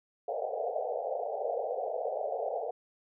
white band-pass noise, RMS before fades -34 dBFS, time 0.28-2.71 s, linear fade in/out 5 ms, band 440 to 770 Hz, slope 96 dB/octave, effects none

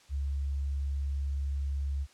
sine tone, 69.7 Hz, C#2, 10 cents sharp, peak -29 dBFS, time 0.09-2.07 s, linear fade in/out 50 ms, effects white hiss -60 dBFS RMS until 2.13 s + low-pass 7000 Hz 12 dB/octave

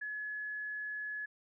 sine tone, 1700 Hz, G#6, 40 cents sharp, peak -37 dBFS, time 0.01-1.26 s, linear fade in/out 10 ms, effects none

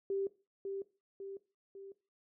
sine tone with echo, 392 Hz, G4, in tune, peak -32 dBFS, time 0.1-0.27 s, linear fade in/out 2 ms, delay 550 ms, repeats 3, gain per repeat -5 dB, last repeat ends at 1.92 s, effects noise-tail reverb RT60 0.3 s tail -18 dB re dry

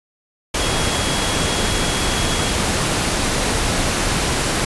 sine tone in noise, 3322 Hz, G#7, in tune, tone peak -28 dBFS, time 0.59-2.51 s, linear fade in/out 5 ms, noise pink, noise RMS -19 dBFS, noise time 0.54-4.65 s, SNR -12 dB, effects resampled to 24000 Hz

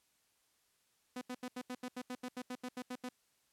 sawtooth tone bursts, 250.4 Hz, B3, 24 cents sharp, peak -36 dBFS, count 15, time 1.16-3.09 s, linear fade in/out 5 ms, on 54 ms, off 80 ms, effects white hiss -75 dBFS RMS until 3.52 s + low-pass 12000 Hz 12 dB/octave

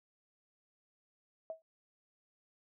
sine tone with exponential decay, 645 Hz, E5, 38 cents flat, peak -35 dBFS, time 1.5-1.62 s, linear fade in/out 1 ms, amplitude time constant 25 ms, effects none

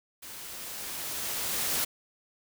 white noise with level ramp, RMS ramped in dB -44 to -28 dBFS, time 0.22-1.85 s, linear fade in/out 10 ms, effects none

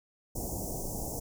pink band-stop noise, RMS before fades -36 dBFS, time 0.35-1.2 s, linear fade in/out 10 ms, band 830 to 5800 Hz, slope 48 dB/octave, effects none

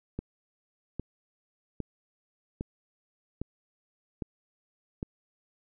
click train, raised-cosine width 3 ms, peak -20 dBFS, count 7, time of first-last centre 0.19-5.029 s, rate 1.24 Hz, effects none

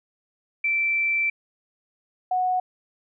sine tone pair in turn, 2336 / 735.8 Hz, D7 / F#5, -10 / -10 cents, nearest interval octave + minor sixth, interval 2000 cents, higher first, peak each -20 dBFS, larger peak neither, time 0.64-1.3 / 2.31-2.6 s, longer first, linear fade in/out 5 ms, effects none

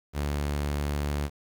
sawtooth tone, 72.6 Hz, D2, 19 cents flat, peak -23 dBFS, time 0.13-1.3 s, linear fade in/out 50 ms, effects 9-bit

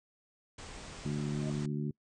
pink low-pass noise, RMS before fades -47 dBFS, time 0.58-1.66 s, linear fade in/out 5 ms, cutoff 8900 Hz, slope 96 dB/octave
harmonic tone, 73.42 Hz, D2, in tune, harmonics 2 / 3 / 4 / 5, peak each -34 / -37 / -42 / -43 dBFS, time 1.05-1.91 s, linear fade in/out 5 ms
sine tone with exponential growth, 622.3 Hz, D#5, in tune, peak -40 dBFS, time 1.23-1.5 s, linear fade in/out 2 ms, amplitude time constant 57 ms
effects noise-tail reverb RT60 0.1 s tail -25 dB re dry

